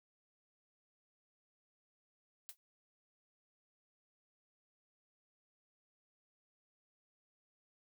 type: noise with exponential decay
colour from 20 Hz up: blue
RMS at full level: -44 dBFS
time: 2.49-2.57 s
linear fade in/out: 0 ms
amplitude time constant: 16 ms
effects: none